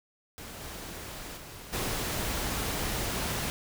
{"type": "noise with level steps", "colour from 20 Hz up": "pink", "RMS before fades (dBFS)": [-43, -41, -45, -32], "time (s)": [0.38, 3.5], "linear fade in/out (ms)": 0, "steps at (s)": [0.6, 1.36, 1.72], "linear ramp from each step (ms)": 20, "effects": []}